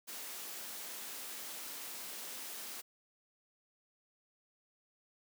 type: high-pass noise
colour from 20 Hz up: white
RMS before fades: -45 dBFS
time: 0.07-2.82 s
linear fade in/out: 20 ms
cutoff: 190 Hz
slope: 24 dB/octave
effects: none